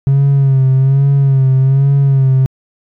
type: tone with vibrato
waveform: triangle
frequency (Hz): 135.7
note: C#3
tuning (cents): -36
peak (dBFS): -4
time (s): 0.07-2.46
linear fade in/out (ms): 0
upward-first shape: sine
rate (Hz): 1.2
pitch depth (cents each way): 50
effects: tanh soft clip ceiling -2 dBFS